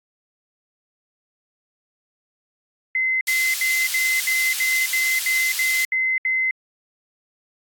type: tone bursts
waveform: sine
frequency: 2056 Hz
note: C7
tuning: 31 cents flat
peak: -18 dBFS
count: 11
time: 2.95-6.51 s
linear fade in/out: 2 ms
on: 260 ms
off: 70 ms
type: high-pass noise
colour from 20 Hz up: pink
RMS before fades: -27 dBFS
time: 3.27-5.85 s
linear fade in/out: 2 ms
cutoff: 3500 Hz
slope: 12 dB/octave
effects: AAC 64 kbps